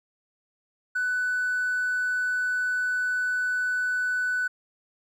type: tone with hard clipping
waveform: triangle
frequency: 1494 Hz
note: F#6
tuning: 16 cents sharp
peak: -24 dBFS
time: 0.95-4.48 s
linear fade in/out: 10 ms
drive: 4 dB
effects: none